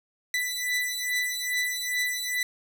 sawtooth beating tone pair, 1984 / 1986.4 Hz, B6 / B6, +7 / +9 cents, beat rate 2.4 Hz, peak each -26 dBFS, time 0.34-2.43 s, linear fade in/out 2 ms, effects none

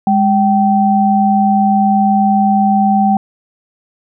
sine tone pair together, 205 / 774 Hz, G#3 / G5, -22 / -22 cents, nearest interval octave + major seventh, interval 2300 cents, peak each -11 dBFS, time 0.07-3.17 s, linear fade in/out 2 ms, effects none

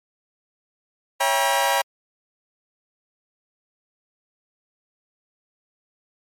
sawtooth chord, C# diminished seventh, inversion none, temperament just, 554.4 / 665.2 / 798.3 / 957.9 Hz, C#5 / E5 / G5 / Bb5, 0 / +16 / +31 / +47 cents, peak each -21 / -24 / -19 / -18 dBFS, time 1.2-1.82 s, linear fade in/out 10 ms, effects MP3 64 kbps

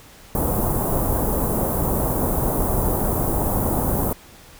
pink band-stop noise, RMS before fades -21 dBFS, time 0.35-4.13 s, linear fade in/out 2 ms, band 1000 to 11000 Hz, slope 24 dB/octave, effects pink hiss -46 dBFS RMS until 4.59 s

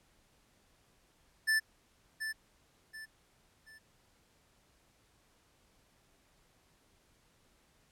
square tone with echo, 1759 Hz, A6, 1 cent flat, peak -27 dBFS, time 1.47-1.6 s, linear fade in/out 20 ms, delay 730 ms, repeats 3, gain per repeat -9 dB, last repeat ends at 3.79 s, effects pink hiss -69 dBFS RMS until 7.91 s + low-pass 12000 Hz 12 dB/octave

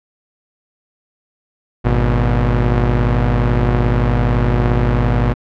sawtooth tone pair together, 51.62 / 120.8 Hz, G#1 / B2, -10 / -38 cents, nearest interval octave + minor third, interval 1472 cents, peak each -11 dBFS, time 1.84-5.34 s, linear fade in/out 20 ms, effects low-pass 2000 Hz 12 dB/octave

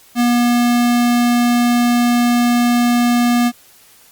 square tone, 240.7 Hz, B3, 44 cents flat, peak -12 dBFS, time 0.15-3.52 s, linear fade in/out 50 ms, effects white hiss -47 dBFS RMS until 4.11 s + Opus 48 kbps

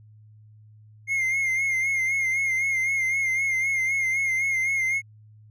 triangle tone with vibrato, 2127 Hz, C7, 28 cents sharp, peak -20 dBFS, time 1.07-5.02 s, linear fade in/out 50 ms, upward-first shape sine, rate 3.9 Hz, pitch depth 48 cents each way, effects added 107 Hz sine -48 dBFS peak until 5.5 s

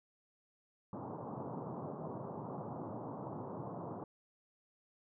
pink band-pass noise, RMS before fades -44 dBFS, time 0.93-4.04 s, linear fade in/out 2 ms, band 110 to 1100 Hz, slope 48 dB/octave, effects none

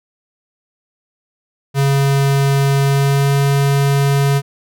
square tone with pitch glide, 138.59 to 139.72 Hz, C#3 to C#3, 0 to +14 cents, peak -12 dBFS, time 1.74-4.42 s, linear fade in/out 50 ms, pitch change +14 cents, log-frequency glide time 2.81-3.33 s, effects none

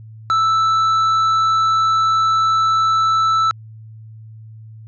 sine tone with tanh clipping, 1318.5 Hz, E6, in tune, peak -14 dBFS, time 0.3-3.51 s, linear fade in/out 0 ms, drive 7 dB, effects added 110 Hz sine -35 dBFS peak until 4.87 s + resampled to 16000 Hz

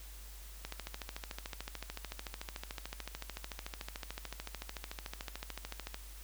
click train, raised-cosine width 0.2 ms, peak -23 dBFS, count 73, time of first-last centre 0.65-5.944 s, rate 13.6 Hz, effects added 50 Hz sine -48 dBFS peak until 6.23 s + white hiss -55 dBFS RMS until 6.23 s

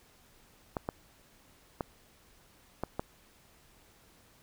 clicks, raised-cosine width 1 ms, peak -18 dBFS, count 5, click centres 0.768 / 0.889 / 1.808 / 2.836 / 2.995 s, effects pink hiss -62 dBFS RMS until 4.42 s

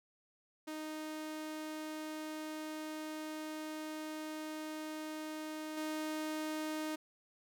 sawtooth tone with level steps, 310 Hz, D#4, 6 cents flat, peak -37 / -33 dBFS, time 0.67-6.96 s, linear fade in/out 10 ms, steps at 5.77 s, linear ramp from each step 5 ms, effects none

